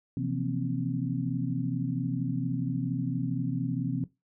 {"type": "tone cluster", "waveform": "sine", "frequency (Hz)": [128.4, 165.9, 178.6, 242.6, 267], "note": ["C3", "E3", "F3", "B3", "C4"], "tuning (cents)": [-32, 11, 39, -31, 35], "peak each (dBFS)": [-32, -34, -38, -36, -33], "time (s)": [0.17, 4.04], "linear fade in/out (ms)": 2, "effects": ["noise-tail reverb RT60 0.2 s tail -17 dB re dry"]}